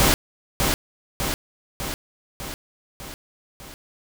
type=noise with echo; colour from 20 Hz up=pink; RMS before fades=-17 dBFS; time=0-0.14 s; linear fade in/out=0 ms; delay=600 ms; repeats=6; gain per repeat=-4 dB; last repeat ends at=3.74 s; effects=none